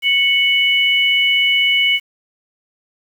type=tone pair together; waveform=sine; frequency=2216 / 2960 Hz; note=C#7 / F#7; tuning=-1 / 0 cents; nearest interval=perfect fourth; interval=501 cents; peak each=-14 / -15 dBFS; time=0.02-2 s; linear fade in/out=50 ms; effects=7-bit